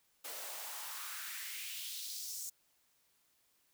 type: noise with high-pass filter sweep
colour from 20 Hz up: white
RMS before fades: -44 dBFS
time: 0.24-2.5 s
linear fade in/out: 10 ms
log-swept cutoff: 450 to 6900 Hz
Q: 2.3
effects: white hiss -74 dBFS RMS until 3.73 s